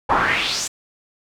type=noise with band-pass filter sweep; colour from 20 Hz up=brown; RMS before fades=-20 dBFS; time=0.09-0.68 s; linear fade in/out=10 ms; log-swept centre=860 to 7900 Hz; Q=3.5; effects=none